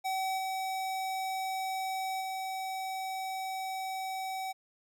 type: tone with level steps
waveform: square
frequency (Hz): 761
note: F#5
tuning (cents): +48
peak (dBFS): -31 / -33 / -35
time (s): 0.04-4.53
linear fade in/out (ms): 20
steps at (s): 0.37 / 2.2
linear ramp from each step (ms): 20
effects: none